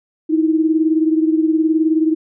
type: beating tone pair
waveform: sine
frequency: 315.1 / 334.1 Hz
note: D#4 / E4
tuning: +22 / +23 cents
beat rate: 19 Hz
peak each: -13 / -19 dBFS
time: 0.29-2.15 s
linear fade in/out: 20 ms
effects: none